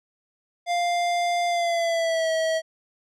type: tone with pitch glide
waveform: square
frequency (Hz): 698.5 to 644.2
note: F5 to E5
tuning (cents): 0 to -40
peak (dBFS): -22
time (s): 0.66-2.62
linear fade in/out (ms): 50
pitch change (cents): -140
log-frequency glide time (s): 1.47-2.31
effects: low-pass 7000 Hz 12 dB/octave